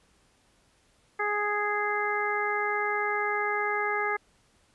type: harmonic tone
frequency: 415.3 Hz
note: G#4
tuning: in tune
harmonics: 1 / 2 / 3 / 4 / 5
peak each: -32 / -32 / -32 / -32 / -32 dBFS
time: 1.19-4.17 s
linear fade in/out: 10 ms
effects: pink hiss -65 dBFS RMS until 4.74 s + resampled to 24000 Hz